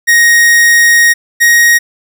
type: tone pair in turn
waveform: 45% pulse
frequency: 1872 / 1879 Hz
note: A#6 / A#6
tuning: +7 / +13 cents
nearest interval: unison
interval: 6 cents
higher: second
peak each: -4 / -4 dBFS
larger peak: neither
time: 0.07-1.14 / 1.4-1.79 s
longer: first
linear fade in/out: 20 ms
effects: none